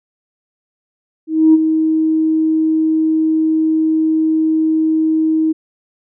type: tone with ADSR envelope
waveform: sine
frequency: 316.8 Hz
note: D#4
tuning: 31 cents sharp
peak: -3 dBFS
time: 1.27-5.53 s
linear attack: 270 ms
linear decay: 30 ms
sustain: -8 dB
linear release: 17 ms
effects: tanh soft clip ceiling 0 dBFS